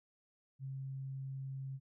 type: tone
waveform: sine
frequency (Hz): 134.5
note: C3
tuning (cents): +48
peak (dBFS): -40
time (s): 0.59-1.8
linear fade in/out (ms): 50
effects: none